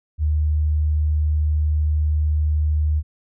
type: tone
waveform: sine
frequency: 76.1 Hz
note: D#2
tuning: 38 cents flat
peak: -16 dBFS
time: 0.18-3.03 s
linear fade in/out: 50 ms
effects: none